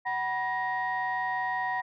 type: tone cluster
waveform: sine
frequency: 750 / 975 / 1878 Hz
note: F#5 / B5 / A#6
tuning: +23 / -23 / +12 cents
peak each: -31 dBFS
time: 0.05-1.82 s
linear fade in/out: 20 ms
effects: tanh soft clip ceiling -21 dBFS